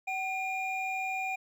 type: tone pair together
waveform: triangle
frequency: 760 / 2413 Hz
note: F#5 / D7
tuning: +46 / +46 cents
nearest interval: octave + minor sixth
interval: 2000 cents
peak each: -32 / -32 dBFS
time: 0.07-1.36 s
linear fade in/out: 10 ms
effects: none